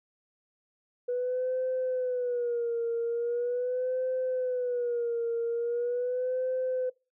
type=tone with vibrato; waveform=sine; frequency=488.9 Hz; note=B4; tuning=18 cents flat; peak=-26 dBFS; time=1.08-6.9 s; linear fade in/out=10 ms; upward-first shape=sine; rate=0.41 Hz; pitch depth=87 cents each way; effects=noise-tail reverb RT60 0.3 s tail -24 dB re dry + tanh soft clip ceiling -23 dBFS